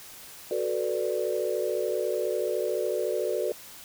sine chord, B minor seventh, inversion second, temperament equal, 370 / 440 / 493.9 / 587.3 Hz, F#4 / A4 / B4 / D5, 0 / 0 / 0 / 0 cents, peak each -31 dBFS, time 0.51-3.52 s, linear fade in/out 2 ms, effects white hiss -46 dBFS RMS until 3.84 s

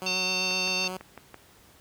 10% pulse tone with vibrato, 185 Hz, F#3, in tune, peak -25 dBFS, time 0.02-0.97 s, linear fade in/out 0 ms, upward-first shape sine, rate 7.8 Hz, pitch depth 17 cents each way
harmonic tone, 900 Hz, A5, 39 cents sharp, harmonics 3 / 4 / 5 / 6 / 7, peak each -28 / -37 / -31 / -40 / -37 dBFS, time 0.06-0.88 s, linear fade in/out 5 ms
click train, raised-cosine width 0.5 ms, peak -26 dBFS, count 6, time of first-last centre 0.51-1.343 s, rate 6 Hz
effects pink hiss -56 dBFS RMS until 1.8 s + high-pass 60 Hz 12 dB/octave

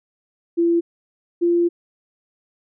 sine tone pair in turn, 339.3 / 344.6 Hz, F4 / F4, -50 / -23 cents, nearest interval unison, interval 27 cents, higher second, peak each -14 dBFS, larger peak neither, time 0.57-0.81 / 1.41-1.69 s, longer second, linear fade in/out 20 ms, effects none

